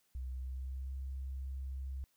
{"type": "tone with pitch glide", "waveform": "sine", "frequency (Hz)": [63.9, 66.5], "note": ["C2", "C2"], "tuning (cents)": [-40, 29], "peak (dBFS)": -38, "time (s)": [0.15, 2.04], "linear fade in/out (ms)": 0, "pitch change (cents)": 69, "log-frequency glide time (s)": [0.28, 0.96], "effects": ["white hiss -75 dBFS RMS until 2.16 s"]}